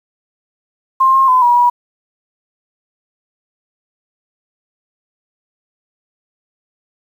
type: tone with pitch steps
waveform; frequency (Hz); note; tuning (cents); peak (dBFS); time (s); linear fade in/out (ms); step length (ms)
sine; 1057 / 1068 / 1016 / 963 / 969; C6 / C6 / B5 / B5 / B5; +17 / +35 / +49 / -44 / -33; -7; 1-1.7; 10; 140
effects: 7-bit